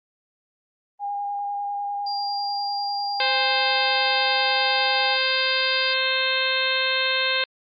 sine tone with vibrato, 811 Hz, G#5, 41 cents flat, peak -25 dBFS, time 0.99-5.18 s, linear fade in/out 50 ms, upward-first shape square, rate 10 Hz, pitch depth 9 cents each way
sine tone, 4782 Hz, D8, 30 cents sharp, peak -29 dBFS, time 2.06-5.94 s, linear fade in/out 10 ms
harmonic tone, 523.3 Hz, C5, in tune, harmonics 1 / 2 / 3 / 4 / 5 / 6 / 7 / 8, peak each -29 / -31 / -27 / -29 / -27 / -30 / -27 / -29 dBFS, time 3.2-7.44 s, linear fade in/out 2 ms
effects Opus 32 kbps

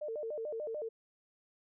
sine tone with vibrato, 521 Hz, C5, 7 cents flat, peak -36 dBFS, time 0.01-0.89 s, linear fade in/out 10 ms, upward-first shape square, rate 6.8 Hz, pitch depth 250 cents each way, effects none

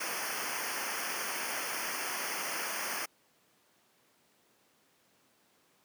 pink noise with comb filter, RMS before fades -36 dBFS, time 0-3.06 s, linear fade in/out 10 ms, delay 0.26 ms, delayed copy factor -0.95, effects pink hiss -68 dBFS RMS until 5.84 s + high-pass 200 Hz 12 dB/octave

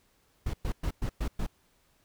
brown noise bursts, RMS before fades -30 dBFS, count 6, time 0.46-1.466 s, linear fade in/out 5 ms, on 76 ms, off 110 ms, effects pink hiss -68 dBFS RMS until 2.04 s

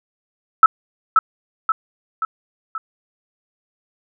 sine tone with echo, 1312 Hz, E6, 9 cents flat, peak -3 dBFS, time 0.63-0.66 s, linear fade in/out 2 ms, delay 530 ms, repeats 4, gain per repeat -5 dB, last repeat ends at 2.78 s, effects none

